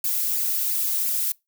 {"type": "noise with flanger", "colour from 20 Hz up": "violet", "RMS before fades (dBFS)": -24, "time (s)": [0.04, 1.32], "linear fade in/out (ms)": 2, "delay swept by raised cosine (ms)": [0.41, 2.41], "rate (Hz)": 2.9, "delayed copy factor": 0.5, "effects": ["noise-tail reverb RT60 0.2 s tail -24 dB re dry"]}